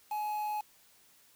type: tone with quantisation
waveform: triangle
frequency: 844 Hz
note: G#5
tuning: 28 cents sharp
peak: -30 dBFS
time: 0.11-0.61 s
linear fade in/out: 5 ms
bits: 8
effects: white hiss -63 dBFS RMS until 1.35 s